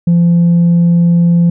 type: tone with tanh clipping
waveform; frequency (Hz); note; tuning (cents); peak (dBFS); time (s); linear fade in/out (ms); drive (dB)
triangle; 171.4; F3; -32; -6; 0.07-1.5; 5; 6
effects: none